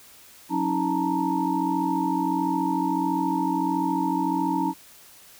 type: tone cluster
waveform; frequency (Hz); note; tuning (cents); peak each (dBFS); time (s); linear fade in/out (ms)
sine; 181.7 / 276.5 / 318 / 883 / 937; F#3 / C#4 / D#4 / A5 / A#5; -31 / -4 / +38 / +6 / +9; -31 / -27 / -27 / -29 / -28; 0.49-4.74; 50
effects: white hiss -50 dBFS RMS until 5.39 s